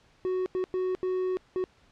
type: tone bursts at uneven times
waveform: triangle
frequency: 370 Hz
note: F#4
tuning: in tune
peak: -24 dBFS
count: 5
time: 0.25-0.46 / 0.55-0.64 / 0.74-0.95 / 1.03-1.37 / 1.56-1.64 s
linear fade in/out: 0 ms
effects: pink hiss -62 dBFS RMS until 1.91 s + low-pass 5000 Hz 12 dB/octave